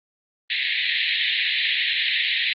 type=band-pass noise; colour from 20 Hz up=pink; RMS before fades=-23 dBFS; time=0.5-2.53 s; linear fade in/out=2 ms; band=1800 to 4100 Hz; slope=96 dB/octave; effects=Opus 24 kbps